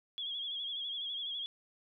sine tone with vibrato, 3322 Hz, G#7, in tune, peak -36 dBFS, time 0.18-1.46 s, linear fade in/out 0 ms, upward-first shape sine, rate 12 Hz, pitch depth 61 cents each way, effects none

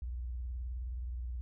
sine tone with vibrato, 60.9 Hz, B1, 24 cents flat, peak -36 dBFS, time 0.02-1.41 s, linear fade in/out 0 ms, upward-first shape triangle, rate 19 Hz, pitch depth 220 cents each way, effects none

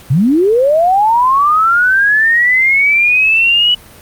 sine linear sweep, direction up, 115.6 to 2960 Hz, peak -7 dBFS, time 0.1-3.75 s, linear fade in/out 10 ms, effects pink hiss -38 dBFS RMS until 4.01 s + Opus 48 kbps

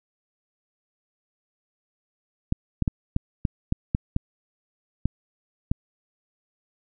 clicks, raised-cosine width 5 ms, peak -9 dBFS, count 10, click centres 2.524 / 2.823 / 2.878 / 3.164 / 3.452 / 3.724 / 3.949 / 4.164 / 5.056 / 5.715 s, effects none

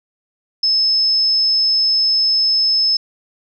sine tone, 5220 Hz, E8, 18 cents flat, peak -12 dBFS, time 0.63-2.97 s, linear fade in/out 5 ms, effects none

